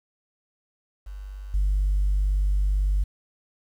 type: tone with level steps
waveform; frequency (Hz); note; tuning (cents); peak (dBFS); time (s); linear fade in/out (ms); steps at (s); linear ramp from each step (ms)
sine; 49; G1; 0; -34 / -18; 1.06-3.04; 10; 1.54; 5
effects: tanh soft clip ceiling -16 dBFS + 9-bit